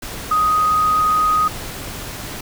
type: tone in noise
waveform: sine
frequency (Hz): 1249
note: D#6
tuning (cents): +6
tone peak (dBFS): -13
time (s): 0.31-1.48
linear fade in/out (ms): 5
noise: pink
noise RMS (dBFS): -30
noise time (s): 0.02-2.41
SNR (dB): +14
effects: none